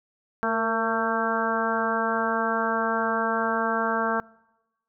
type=harmonic tone with a mistuned harmonic; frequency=224.8 Hz; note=A3; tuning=37 cents sharp; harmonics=1 / 2 / 3 / 4 / 5 / 6 / 7; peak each=-30 / -30 / -30 / -30 / -30 / -30 / -30 dBFS; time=0.43-4.2 s; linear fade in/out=0 ms; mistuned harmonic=2; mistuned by=+33 cents; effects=noise-tail reverb RT60 1.0 s tail -24 dB re dry